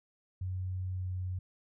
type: tone with pitch glide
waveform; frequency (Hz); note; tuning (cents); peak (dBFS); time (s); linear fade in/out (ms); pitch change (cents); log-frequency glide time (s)
sine; 92.5 to 91.81; F#2 to F#2; 0 to -13; -33; 0.41-1.39; 5; -13; 0.93-1.07
effects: none